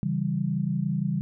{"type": "chord", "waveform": "sine", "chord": "C# diminished", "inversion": "none", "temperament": "equal", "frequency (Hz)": [138.59, 164.81, 196], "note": ["C#3", "E3", "G3"], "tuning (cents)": [0, 0, 0], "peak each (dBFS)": [-29, -28, -28], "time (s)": [0.03, 1.21], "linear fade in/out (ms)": 0, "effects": []}